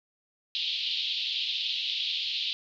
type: band-pass noise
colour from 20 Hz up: pink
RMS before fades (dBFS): -31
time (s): 0.55-2.53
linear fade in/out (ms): 0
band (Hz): 2900 to 4200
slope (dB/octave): 48
effects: none